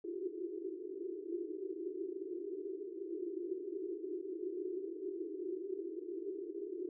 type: band-pass noise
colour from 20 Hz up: white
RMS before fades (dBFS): -42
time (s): 0.04-6.89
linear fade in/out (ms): 2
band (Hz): 330 to 400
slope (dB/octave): 96
effects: none